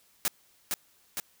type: noise with echo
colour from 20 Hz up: white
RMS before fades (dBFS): -27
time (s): 0.25-0.28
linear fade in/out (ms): 0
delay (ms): 460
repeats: 2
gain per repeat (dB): -3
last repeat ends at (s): 1.2
effects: white hiss -64 dBFS RMS until 1.4 s